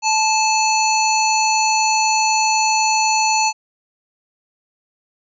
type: harmonic tone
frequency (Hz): 872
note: A5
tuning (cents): -16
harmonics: 1 / 3 / 5 / 7 / 8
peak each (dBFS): -16 / -21 / -23 / -24 / -25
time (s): 0.02-3.53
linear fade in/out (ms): 50
effects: none